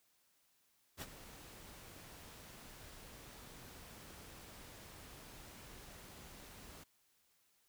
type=noise with ADSR envelope; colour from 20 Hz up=pink; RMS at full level=-43 dBFS; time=0.97-6.84 s; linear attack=48 ms; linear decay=32 ms; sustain=-12 dB; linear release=9 ms; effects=white hiss -75 dBFS RMS until 7.68 s